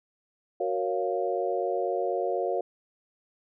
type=chord; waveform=sine; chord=Gb major seventh; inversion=none; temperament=equal; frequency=370 / 466.2 / 554.4 / 698.5 Hz; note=Gb4 / Bb4 / Db5 / F5; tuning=0 / 0 / 0 / 0 cents; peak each=-31 dBFS; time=0.6-2.61 s; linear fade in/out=5 ms; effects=none